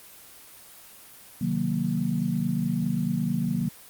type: chord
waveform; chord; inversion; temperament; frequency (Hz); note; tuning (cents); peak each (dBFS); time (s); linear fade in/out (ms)
sine; C half-diminished seventh; none; equal; 130.81 / 155.56 / 185 / 233.1; C3 / Eb3 / Gb3 / Bb3; 0 / 0 / 0 / 0; -33 / -29 / -28 / -28; 1.41-3.69; 5
effects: white hiss -48 dBFS RMS until 3.89 s + Opus 24 kbps